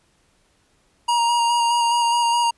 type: tone with vibrato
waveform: square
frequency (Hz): 943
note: A#5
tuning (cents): +20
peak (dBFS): -17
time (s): 1.08-2.51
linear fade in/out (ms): 10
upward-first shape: square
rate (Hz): 4.8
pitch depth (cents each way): 15
effects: pink hiss -62 dBFS RMS until 2.57 s + resampled to 24000 Hz